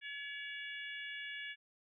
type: harmonic tone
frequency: 568 Hz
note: C#5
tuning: 42 cents sharp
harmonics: 3 / 4 / 5 / 6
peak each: -45 / -47 / -49 / -51 dBFS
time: 0.01-1.56 s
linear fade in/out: 50 ms
effects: none